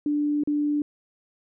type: tone with dropouts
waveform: sine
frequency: 294.3 Hz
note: D4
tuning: 4 cents sharp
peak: -21 dBFS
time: 0.06-0.82 s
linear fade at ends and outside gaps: 2 ms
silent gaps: 0.436-0.474 s
effects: none